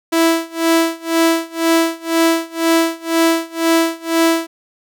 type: tone with tremolo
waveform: sawtooth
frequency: 329.6 Hz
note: E4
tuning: in tune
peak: -6 dBFS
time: 0.12-4.47 s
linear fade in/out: 10 ms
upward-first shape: sine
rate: 2 Hz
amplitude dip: 95%
effects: none